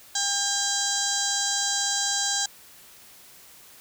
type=harmonic tone with a mistuned harmonic; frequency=802 Hz; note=G5; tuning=39 cents sharp; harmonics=1 / 2 / 4 / 5 / 6 / 7 / 8 / 9 / 10; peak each=-34 / -33 / -34 / -31 / -32 / -34 / -31 / -29 / -35 dBFS; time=0.15-2.46 s; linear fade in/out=5 ms; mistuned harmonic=5; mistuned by=-24 cents; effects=white hiss -50 dBFS RMS until 3.8 s